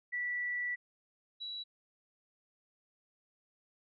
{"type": "tone pair in turn", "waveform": "sine", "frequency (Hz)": [1958, 3916], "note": ["B6", "B7"], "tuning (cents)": [-15, -15], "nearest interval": "octave", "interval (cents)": 1200, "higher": "second", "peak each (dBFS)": [-33, -39], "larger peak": "first", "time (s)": [[0.12, 0.76], [1.4, 1.64]], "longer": "first", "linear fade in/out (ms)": 20, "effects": []}